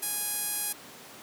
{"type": "tone with band-pass filter", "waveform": "sawtooth", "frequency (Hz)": 828, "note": "G#5", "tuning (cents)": -5, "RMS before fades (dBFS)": -32, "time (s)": [0.02, 0.73], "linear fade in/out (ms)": 10, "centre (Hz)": 11000, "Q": 2.4, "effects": ["pink hiss -47 dBFS RMS until 1.22 s", "high-pass 200 Hz 12 dB/octave"]}